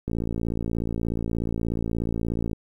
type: click train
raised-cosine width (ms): 3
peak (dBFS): -15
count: 140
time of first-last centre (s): 0.08-2.531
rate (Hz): 56.7
effects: 9-bit